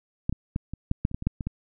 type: clicks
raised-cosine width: 5 ms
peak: -12 / -17 / -14 / -21 / -11 / -10 / -26 / -16 / -21 / -10 / -19 / -16 dBFS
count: 12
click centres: 0.295 / 0.326 / 0.561 / 0.736 / 0.914 / 1.051 / 1.114 / 1.145 / 1.224 / 1.27 / 1.408 / 1.47 s
effects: none